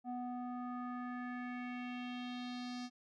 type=tone with low-pass filter sweep; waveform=square; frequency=246.9 Hz; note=B3; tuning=in tune; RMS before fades=-43 dBFS; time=0.04-2.9 s; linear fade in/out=50 ms; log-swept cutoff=740 to 5300 Hz; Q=2.9; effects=none